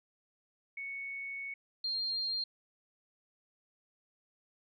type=tone pair in turn; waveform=sine; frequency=2217 / 4202 Hz; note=C#7 / C8; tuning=0 / +7 cents; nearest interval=major seventh; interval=1107 cents; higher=second; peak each=-38 / -32 dBFS; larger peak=second; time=0.77-1.54 / 1.84-2.44 s; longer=first; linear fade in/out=5 ms; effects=none